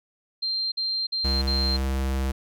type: tone bursts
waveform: sine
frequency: 4165 Hz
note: C8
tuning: 9 cents flat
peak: -24 dBFS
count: 4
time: 0.42-1.77 s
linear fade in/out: 10 ms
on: 300 ms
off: 50 ms
type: tone with pitch glide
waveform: square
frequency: 67.2 to 66.54 Hz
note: C2 to C2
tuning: +47 to +30 cents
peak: -24 dBFS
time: 1.24-2.32 s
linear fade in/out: 10 ms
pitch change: -17 cents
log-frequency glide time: 1.71-1.78 s
effects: none